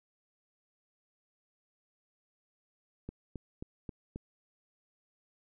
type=click train; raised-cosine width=3 ms; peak=-27 dBFS; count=5; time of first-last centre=3.09-4.16 s; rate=3.74 Hz; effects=none